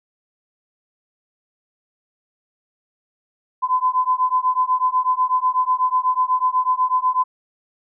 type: beating tone pair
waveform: sine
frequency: 1012 / 1020.1 Hz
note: B5 / C6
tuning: +42 / -44 cents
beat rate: 8.1 Hz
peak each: -19 dBFS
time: 3.62-7.24 s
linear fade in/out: 20 ms
effects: none